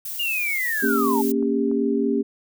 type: noise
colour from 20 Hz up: violet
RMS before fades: -31 dBFS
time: 0.05-1.32 s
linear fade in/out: 5 ms
type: linear sweep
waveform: sine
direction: down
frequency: 2869 to 830.6 Hz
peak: -22 dBFS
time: 0.19-1.22 s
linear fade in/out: 10 ms
type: chord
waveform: sine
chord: G diminished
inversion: first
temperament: equal with one note detuned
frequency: 233.1 / 277.2 / 400 Hz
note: Bb3 / Db4 / G4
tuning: 0 / 0 / +35 cents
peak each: -23 dBFS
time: 0.82-2.23 s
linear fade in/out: 20 ms
type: click train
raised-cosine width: 1 ms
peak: -30 dBFS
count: 4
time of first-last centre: 0.85-1.715 s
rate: 3.47 Hz
effects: none